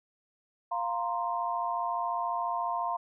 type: chord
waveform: sine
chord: F suspended fourth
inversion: none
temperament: equal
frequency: 698.5 / 932.3 / 1046.5 Hz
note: F5 / Bb5 / C6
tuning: 0 / 0 / 0 cents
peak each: -33 dBFS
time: 0.71-2.97 s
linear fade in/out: 10 ms
effects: none